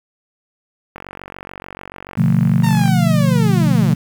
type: click train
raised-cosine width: 0.5 ms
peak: -16 dBFS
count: 91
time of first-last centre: 0.96-2.879 s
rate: 46.9 Hz
type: chord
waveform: sine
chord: B half-diminished seventh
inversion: none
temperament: equal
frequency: 123.47 / 146.83 / 174.61 / 220 Hz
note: B2 / D3 / F3 / A3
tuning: 0 / 0 / 0 / 0 cents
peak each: -17 / -17 / -15 / -18 dBFS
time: 2.17-3.95 s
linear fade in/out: 10 ms
type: linear sweep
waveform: sawtooth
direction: down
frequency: 932.3 to 131.9 Hz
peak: -18 dBFS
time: 2.63-3.94 s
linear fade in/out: 10 ms
effects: 7-bit